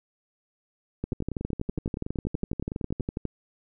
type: two click trains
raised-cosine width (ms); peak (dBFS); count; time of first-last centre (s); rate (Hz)
3; -16 / -19; 28 / 21; 1.04-3.253 / 1.13-2.999; 12.2 / 10.7
effects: none